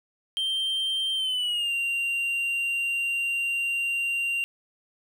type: tone with pitch glide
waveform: triangle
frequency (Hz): 3145 to 2770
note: G7 to F7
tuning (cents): +5 to -15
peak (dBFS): -23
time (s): 0.37-4.44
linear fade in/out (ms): 0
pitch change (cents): -220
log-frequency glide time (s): 1.15-1.73
effects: none